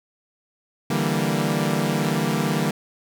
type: chord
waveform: sawtooth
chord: E half-diminished seventh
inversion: third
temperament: equal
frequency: 146.83 / 164.81 / 196 / 233.1 Hz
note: D3 / E3 / G3 / Bb3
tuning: 0 / 0 / 0 / 0 cents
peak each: -22 dBFS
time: 0.9-2.71 s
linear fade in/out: 5 ms
effects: none